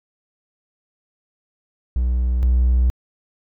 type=tone pair in turn; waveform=triangle; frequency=61.5 / 61.89 Hz; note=B1 / B1; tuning=-7 / +4 cents; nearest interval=unison; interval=11 cents; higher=second; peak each=-14 / -10 dBFS; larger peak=second; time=1.96-2.43 / 2.43-2.9 s; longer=neither; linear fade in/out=0 ms; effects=tanh soft clip ceiling -7 dBFS